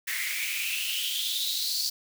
white noise with high-pass filter sweep, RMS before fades -30 dBFS, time 0.07-1.9 s, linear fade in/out 10 ms, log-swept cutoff 1900 to 4700 Hz, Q 7.7, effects none

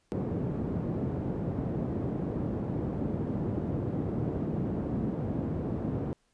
pink band-pass noise, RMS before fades -32 dBFS, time 0.12-6.13 s, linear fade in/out 0 ms, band 110 to 360 Hz, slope 12 dB/octave, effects pink hiss -72 dBFS RMS until 6.33 s + resampled to 22050 Hz

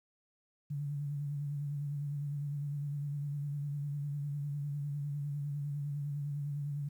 sine tone with vibrato, 144.2 Hz, D3, 31 cents flat, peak -34 dBFS, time 0.7-6.89 s, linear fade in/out 10 ms, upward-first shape sine, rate 9.9 Hz, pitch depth 39 cents each way, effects 11-bit

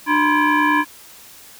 sine tone with frequency modulation, 367.5 Hz, F#4, 12 cents flat, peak -13 dBFS, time 0.06-0.85 s, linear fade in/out 50 ms, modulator 666 Hz, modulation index 2.5, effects white hiss -43 dBFS RMS until 1.59 s

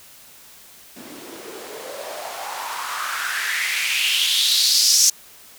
blue noise with band-pass filter sweep, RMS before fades -22 dBFS, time 0.96-5.1 s, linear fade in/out 5 ms, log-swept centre 250 to 6100 Hz, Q 4.1, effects white hiss -46 dBFS RMS until 5.58 s

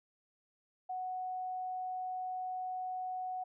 sine tone, 740 Hz, F#5, in tune, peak -36 dBFS, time 0.89-3.44 s, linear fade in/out 10 ms, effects none

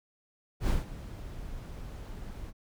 brown noise with ADSR envelope, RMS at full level -25 dBFS, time 0.6-2.53 s, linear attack 84 ms, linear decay 160 ms, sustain -16 dB, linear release 45 ms, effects none

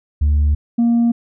sine tone pair in turn, 73.8 / 234.7 Hz, D2 / A#3, +9 / +12 cents, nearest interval octave + minor sixth, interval 2003 cents, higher second, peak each -9 dBFS, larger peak neither, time 0.21-0.55 / 0.78-1.12 s, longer neither, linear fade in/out 10 ms, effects tanh soft clip ceiling -10 dBFS

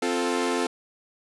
sawtooth chord, F major, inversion second, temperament equal, 261.6 / 349.2 / 440 Hz, C4 / F4 / A4, 0 / 0 / 0 cents, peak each -24 dBFS, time 0.02-0.67 s, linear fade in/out 5 ms, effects resampled to 24000 Hz

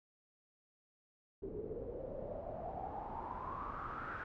pink noise with low-pass filter sweep, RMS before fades -44 dBFS, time 1.42-4.24 s, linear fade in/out 5 ms, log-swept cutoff 390 to 1500 Hz, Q 8, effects none

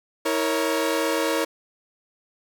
sawtooth chord, A# diminished, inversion second, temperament equal with one note detuned, 323.2 / 466.2 / 554.4 Hz, E4 / A#4 / C#5, -34 / 0 / 0 cents, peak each -22 dBFS, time 0.25-1.45 s, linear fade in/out 10 ms, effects none

